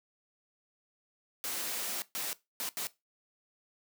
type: noise bursts at uneven times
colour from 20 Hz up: white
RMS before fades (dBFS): -36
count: 4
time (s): 1.44-2.02 / 2.15-2.33 / 2.6-2.69 / 2.77-2.87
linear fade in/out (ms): 0
effects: noise-tail reverb RT60 0.2 s tail -18 dB re dry + high-pass 200 Hz 12 dB/octave